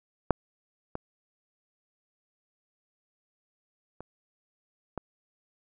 clicks, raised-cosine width 1 ms, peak -6 / -19 / -27 / -19 dBFS, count 4, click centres 0.307 / 0.954 / 4.006 / 4.977 s, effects none

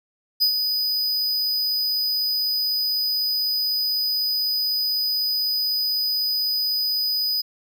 square tone with ADSR envelope, 4978 Hz, D#8, in tune, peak -15 dBFS, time 0.4-7.42 s, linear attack 24 ms, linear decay 91 ms, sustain -6 dB, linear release 15 ms, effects none

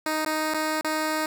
10% pulse tone with dropouts, 311.1 Hz, D#4, in tune, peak -16 dBFS, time 0.06-1.26 s, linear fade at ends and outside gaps 2 ms, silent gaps 0.249-0.261 / 0.538-0.544 / 0.811-0.845 s, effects none

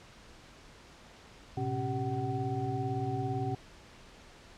sine tone cluster, 111.4 / 129.2 / 275.4 / 389.2 / 753 Hz, A2 / C3 / C#4 / G4 / F#5, +22 / -21 / -11 / -12 / +30 cents, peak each -37 / -35 / -39 / -38 / -37 dBFS, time 1.57-3.55 s, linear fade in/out 5 ms, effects pink hiss -54 dBFS RMS until 4.57 s + low-pass 6000 Hz 12 dB/octave

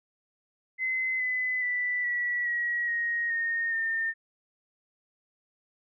sine tone with pitch steps, 2047 / 2012 / 1977.3 / 1943.3 / 1909.9 / 1877.1 / 1844.9 / 1813.2 Hz, C7 / B6 / B6 / B6 / A#6 / A#6 / A#6 / A#6, -38 / +32 / +2 / -28 / +42 / +12 / -18 / -48 cents, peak -26 dBFS, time 0.78-4.14 s, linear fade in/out 50 ms, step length 420 ms, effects none

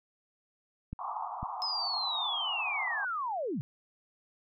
clicks, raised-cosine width 5 ms, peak -25 dBFS, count 2, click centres 0.93 / 1.43 s
pink band-pass noise, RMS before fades -38 dBFS, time 0.99-3.05 s, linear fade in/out 2 ms, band 720 to 1200 Hz, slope 96 dB/octave
sine linear sweep, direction down, 5140 to 110 Hz, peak -31 dBFS, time 1.62-3.61 s, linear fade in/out 0 ms
effects none

